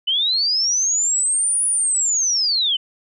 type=linear two-way sweep; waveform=sine; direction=up then down; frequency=2960 to 9870 to 2960 Hz; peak=-16 dBFS; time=0.07-2.77 s; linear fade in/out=10 ms; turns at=1.65 s; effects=none